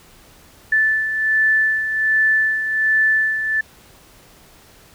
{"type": "beating tone pair", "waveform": "sine", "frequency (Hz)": [1753, 1754.3], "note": ["A6", "A6"], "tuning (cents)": [-7, -6], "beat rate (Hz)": 1.3, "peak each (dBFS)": [-23, -15], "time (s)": [0.72, 3.61], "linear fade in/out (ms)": 5, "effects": ["pink hiss -48 dBFS RMS until 4.94 s"]}